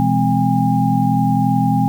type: tone cluster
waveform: sine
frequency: 123.6 / 166.5 / 207.4 / 258.5 / 811 Hz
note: B2 / E3 / G#3 / C4 / G#5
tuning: +2 / +18 / -2 / -21 / -41 cents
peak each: -19 dBFS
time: 0-1.88 s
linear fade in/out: 0 ms
effects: 7-bit